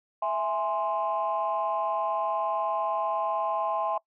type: chord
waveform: sine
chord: E augmented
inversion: none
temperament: equal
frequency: 659.3 / 830.6 / 1046.5 Hz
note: E5 / G#5 / B#5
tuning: 0 / 0 / 0 cents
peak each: -29 dBFS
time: 0.22-3.98 s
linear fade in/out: 5 ms
effects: noise-tail reverb RT60 0.1 s tail -23 dB re dry + tanh soft clip ceiling -18 dBFS